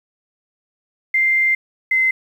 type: tone pair in turn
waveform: sine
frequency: 2093 / 2061 Hz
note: C7 / C7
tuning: 0 / -27 cents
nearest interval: unison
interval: 27 cents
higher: first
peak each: -13 dBFS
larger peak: neither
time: 1.14-1.55 / 1.91-2.11 s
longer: first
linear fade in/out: 5 ms
effects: 8-bit